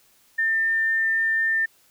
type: tone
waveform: sine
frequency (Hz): 1799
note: A6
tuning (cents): +38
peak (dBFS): -19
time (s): 0.38-1.66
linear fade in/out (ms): 10
effects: white hiss -59 dBFS RMS until 1.9 s